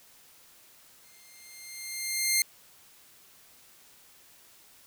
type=tone with exponential growth; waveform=10% pulse; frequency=2108 Hz; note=C7; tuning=12 cents sharp; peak=-12 dBFS; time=1.04-2.42 s; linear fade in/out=2 ms; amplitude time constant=300 ms; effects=white hiss -57 dBFS RMS until 4.86 s